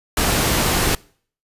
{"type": "noise", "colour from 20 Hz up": "pink", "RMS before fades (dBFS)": -18, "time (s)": [0.17, 0.95], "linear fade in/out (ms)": 2, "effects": ["noise-tail reverb RT60 0.5 s tail -24 dB re dry", "resampled to 32000 Hz"]}